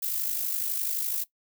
violet noise with amplitude modulation, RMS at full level -27 dBFS, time 0.02-1.24 s, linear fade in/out 10 ms, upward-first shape sine, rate 51.9 Hz, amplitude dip 55%, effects noise-tail reverb RT60 0.1 s tail -17 dB re dry

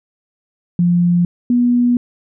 sine tone pair in turn, 174.61 / 243.1 Hz, F3 / B3, 0 / -27 cents, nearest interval tritone, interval 573 cents, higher second, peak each -10 dBFS, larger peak neither, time 0.79-1.25 / 1.5-1.97 s, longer second, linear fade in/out 2 ms, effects none

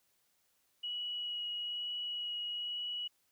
sine tone with vibrato, 2916 Hz, F#7, 26 cents flat, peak -36 dBFS, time 0.83-3.08 s, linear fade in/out 10 ms, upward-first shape sine, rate 1.1 Hz, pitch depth 9 cents each way, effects white hiss -75 dBFS RMS until 3.31 s

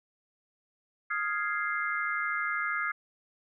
sine chord, F minor seventh, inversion third, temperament equal, 1244.5 / 1396.9 / 1661.2 / 2093 Hz, Eb6 / F6 / Ab6 / C7, 0 / 0 / 0 / 0 cents, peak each -34 dBFS, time 1.1-2.92 s, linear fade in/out 10 ms, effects none

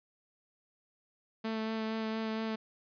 sawtooth tone with vibrato, 221 Hz, A3, 8 cents sharp, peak -29 dBFS, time 1.44-2.56 s, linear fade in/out 10 ms, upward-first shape sine, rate 4.3 Hz, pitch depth 13 cents each way, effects resampled to 11025 Hz

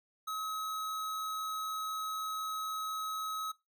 square tone, 1279 Hz, D#6, 47 cents sharp, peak -36 dBFS, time 0.27-3.52 s, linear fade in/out 10 ms, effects noise-tail reverb RT60 0.2 s tail -20 dB re dry

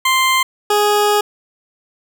20% pulse tone pair in turn, 1046.5 / 415.3 Hz, C6 / G#4, 0 / 0 cents, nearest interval octave + major third, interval 1600 cents, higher first, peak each -7 dBFS, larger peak neither, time 0.05-0.43 / 0.7-1.21 s, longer second, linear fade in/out 5 ms, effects none

